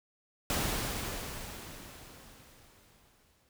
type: noise with exponential decay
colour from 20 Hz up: pink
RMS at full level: -30 dBFS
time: 0.5-3.49 s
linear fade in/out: 1 ms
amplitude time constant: 650 ms
effects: none